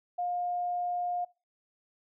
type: tone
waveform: sine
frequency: 710 Hz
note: F5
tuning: 28 cents sharp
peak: -29 dBFS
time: 0.18-1.25 s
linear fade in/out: 10 ms
effects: noise-tail reverb RT60 0.3 s tail -22 dB re dry